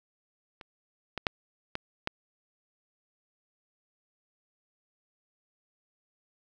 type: clicks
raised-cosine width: 0.3 ms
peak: -28 / -17 / -9 / -16 / -13 dBFS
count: 5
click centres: 0.612 / 1.177 / 1.268 / 1.754 / 2.074 s
effects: none